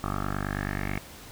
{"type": "tone with low-pass filter sweep", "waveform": "10% pulse", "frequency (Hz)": 49.22, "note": "G1", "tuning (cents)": 8, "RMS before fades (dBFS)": -31, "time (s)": [0.04, 0.98], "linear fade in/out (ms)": 0, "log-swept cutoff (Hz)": [1200, 2200], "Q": 5.1, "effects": ["pink hiss -46 dBFS RMS until 1.31 s"]}